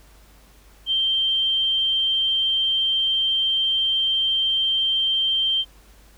sine tone, 3143 Hz, G7, 4 cents sharp, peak -18 dBFS, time 0.86-5.65 s, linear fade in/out 50 ms, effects added 50 Hz sine -50 dBFS peak until 6.17 s + pink hiss -54 dBFS RMS until 6.17 s

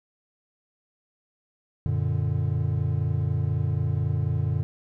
triangle chord, Gb augmented, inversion none, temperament equal, 92.5 / 116.54 / 146.83 Hz, Gb2 / Bb2 / D3, 0 / 0 / 0 cents, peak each -25 dBFS, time 1.86-4.63 s, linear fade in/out 0 ms, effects none

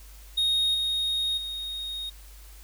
triangle tone with level steps, 3729 Hz, A#7, in tune, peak -20 / -23 / -30 dBFS, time 0.37-2.1 s, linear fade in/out 10 ms, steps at 0.74 / 1.37 s, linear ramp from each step 10 ms, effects added 50 Hz sine -45 dBFS peak until 2.63 s + white hiss -53 dBFS RMS until 2.63 s

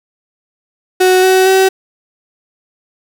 35% pulse tone with pitch steps, 370.2 / 375.6 / 381 Hz, F#4 / F#4 / G4, +1 / +26 / -49 cents, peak -5 dBFS, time 1-1.69 s, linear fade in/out 10 ms, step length 230 ms, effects none

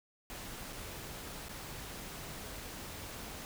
pink noise with dropouts, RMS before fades -45 dBFS, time 0.3-3.45 s, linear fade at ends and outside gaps 0 ms, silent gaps 0.726-0.73 / 1.485-1.493 s, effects none

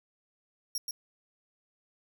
sawtooth tone with echo, 5588 Hz, F8, in tune, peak -28 dBFS, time 0.75-0.78 s, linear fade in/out 2 ms, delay 130 ms, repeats 1, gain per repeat -3 dB, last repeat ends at 0.91 s, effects none

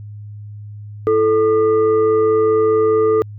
sine tone with frequency modulation, 437.9 Hz, A4, 8 cents flat, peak -11 dBFS, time 1.07-3.22 s, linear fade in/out 0 ms, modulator 771 Hz, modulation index 0.51, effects added 104 Hz sine -30 dBFS peak until 3.38 s

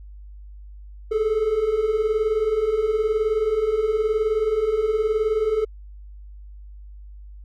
triangle beating tone pair, 419.2 / 438.2 Hz, G#4 / A4, +16 / -7 cents, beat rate 19 Hz, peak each -23 / -18 dBFS, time 1.11-5.65 s, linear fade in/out 10 ms, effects added 50 Hz sine -38 dBFS peak until 7.44 s

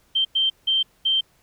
sine tone bursts at uneven times, 3136 Hz, G7, in tune, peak -17 dBFS, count 4, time 0.15-0.25 / 0.35-0.5 / 0.67-0.83 / 1.05-1.21 s, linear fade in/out 10 ms, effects pink hiss -61 dBFS RMS until 1.42 s

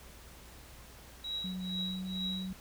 sine tone with tremolo, 3864 Hz, B7, 39 cents flat, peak -33 dBFS, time 1.24-2.51 s, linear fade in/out 5 ms, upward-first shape triangle, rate 2.2 Hz, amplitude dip 100%
sine tone with pitch glide, 185 to 187.8 Hz, F#3 to F#3, 0 to +26 cents, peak -36 dBFS, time 1.44-2.53 s, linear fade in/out 5 ms, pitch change +26 cents, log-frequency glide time 1.77-2.23 s
effects added 60 Hz sine -55 dBFS peak until 2.6 s + pink hiss -54 dBFS RMS until 2.6 s

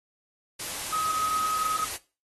sine tone in noise, 1266 Hz, D#6, 30 cents sharp, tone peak -25 dBFS, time 0.92-1.85 s, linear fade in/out 10 ms, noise white, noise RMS -34 dBFS, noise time 0.59-1.97 s, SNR +6 dB, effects noise-tail reverb RT60 0.3 s tail -17 dB re dry + AAC 32 kbps

